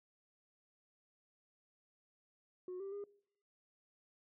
sine tone with pitch steps, 364.9 / 391.9 / 405.4 Hz, F#4 / G4 / G#4, -24 / 0 / -42 cents, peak -40 dBFS, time 2.68-3.04 s, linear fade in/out 2 ms, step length 120 ms, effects noise-tail reverb RT60 0.7 s tail -24 dB re dry + tanh soft clip ceiling -40 dBFS

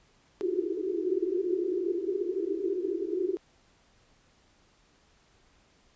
pink band-pass noise, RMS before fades -30 dBFS, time 0.41-3.37 s, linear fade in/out 0 ms, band 340 to 400 Hz, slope 96 dB/octave, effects pink hiss -64 dBFS RMS until 5.95 s + resampled to 16000 Hz

